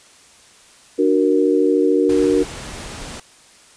sine chord, D augmented, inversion none, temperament equal with one note detuned, 296.4 / 370 / 466.2 Hz, D4 / F#4 / A#4, +16 / 0 / 0 cents, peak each -17 dBFS, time 0.98-2.44 s, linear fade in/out 20 ms
pink noise, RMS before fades -32 dBFS, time 2.09-3.2 s, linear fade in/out 5 ms
effects white hiss -48 dBFS RMS until 3.76 s + resampled to 22050 Hz

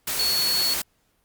sine tone in noise, 4389 Hz, C#8, 18 cents flat, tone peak -21 dBFS, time 0.19-0.74 s, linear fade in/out 5 ms, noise white, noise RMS -27 dBFS, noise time 0.07-0.82 s, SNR +3 dB, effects pink hiss -67 dBFS RMS until 1.24 s + Opus 48 kbps

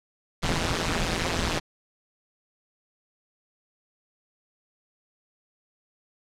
pink noise with amplitude modulation, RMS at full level -22 dBFS, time 0.42-1.6 s, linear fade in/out 20 ms, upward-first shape sine, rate 169 Hz, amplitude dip 95%, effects low-pass 6000 Hz 12 dB/octave

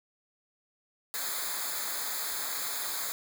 white noise with comb filter, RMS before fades -34 dBFS, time 1.14-3.12 s, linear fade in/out 0 ms, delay 0.35 ms, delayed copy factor -0.95, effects none

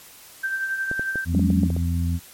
sine tone with tremolo, 1565 Hz, G6, 3 cents flat, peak -21 dBFS, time 0.43-1.25 s, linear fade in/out 10 ms, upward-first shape triangle, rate 11 Hz, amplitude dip 50%
clicks, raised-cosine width 2 ms, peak -17 dBFS, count 9, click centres 0.914 / 0.995 / 1.157 / 1.349 / 1.395 / 1.503 / 1.634 / 1.703 / 1.765 s
harmonic tone, 85.2 Hz, F2, 42 cents flat, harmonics 1 / 2 / 3, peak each -21 / -27 / -31 dBFS, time 1.25-2.2 s, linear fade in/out 50 ms
sine chord, F# suspended second, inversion none, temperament just, 185 / 208.1 / 277.5 Hz, F#3 / G#3 / C#4, 0 / +4 / +2 cents, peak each -21 / -22 / -25 dBFS, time 1.33-1.68 s, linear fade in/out 20 ms
effects white hiss -46 dBFS RMS until 2.33 s + MP3 64 kbps

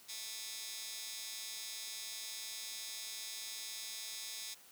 15% pulse tone with high-pass filter, 220 Hz, A3, in tune, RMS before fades -45 dBFS, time 0.08-4.55 s, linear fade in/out 20 ms, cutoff 4500 Hz, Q 1.1, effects white hiss -60 dBFS RMS until 4.71 s + high-pass 100 Hz 12 dB/octave

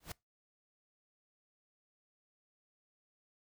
pink noise with exponential growth, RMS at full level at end -38 dBFS, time 0-0.12 s, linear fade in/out 5 ms, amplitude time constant 26 ms, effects noise-tail reverb RT60 0.2 s tail -23 dB re dry

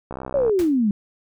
click train, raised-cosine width 1 ms, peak -17 dBFS, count 26, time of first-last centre 0.11-0.496 s, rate 64.8 Hz
sine exponential sweep, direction down, 587.3 to 196 Hz, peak -16 dBFS, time 0.34-0.91 s, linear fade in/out 2 ms
pink noise with exponential decay, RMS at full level -31 dBFS, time 0.59-0.77 s, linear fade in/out 0 ms, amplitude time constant 39 ms
effects none

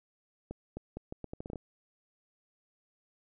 accelerating click train, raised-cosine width 2 ms, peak -26 dBFS, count 11, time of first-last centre 0.51-1.558 s, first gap 260 ms, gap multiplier 0.77, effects none

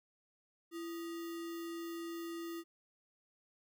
sine tone with sample-and-hold, 335.9 Hz, E4, 33 cents sharp, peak -40 dBFS, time 0.71-2.64 s, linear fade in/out 50 ms, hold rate 1575 Hz, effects none

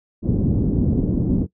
white low-pass noise, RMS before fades -19 dBFS, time 0.22-1.47 s, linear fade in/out 50 ms, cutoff 290 Hz, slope 24 dB/octave, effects noise-tail reverb RT60 0.1 s tail -19 dB re dry

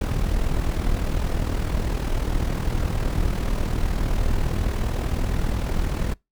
brown noise with amplitude modulation, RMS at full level -20 dBFS, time 0.01-6.14 s, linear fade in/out 5 ms, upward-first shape sine, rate 39.8 Hz, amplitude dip 60%, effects noise-tail reverb RT60 0.2 s tail -25 dB re dry

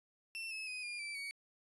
35% pulse tone with pitch steps, 2689 / 2594 / 2503 / 2415 / 2330 / 2248 Hz, E7 / E7 / D#7 / D7 / D7 / C#7, +34 / -28 / +10 / +48 / -14 / +24 cents, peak -39 dBFS, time 0.35-1.31 s, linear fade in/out 0 ms, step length 160 ms, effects resampled to 24000 Hz

